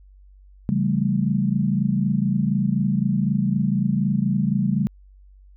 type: chord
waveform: sine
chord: A dominant seventh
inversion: first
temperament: equal with one note detuned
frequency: 138.59 / 168.57 / 196 / 220 Hz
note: C#3 / E3 / G3 / A3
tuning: 0 / +39 / 0 / 0 cents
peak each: -24 / -27 / -21 / -25 dBFS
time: 0.69-4.87 s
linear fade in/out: 0 ms
effects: added 48 Hz sine -46 dBFS peak until 5.56 s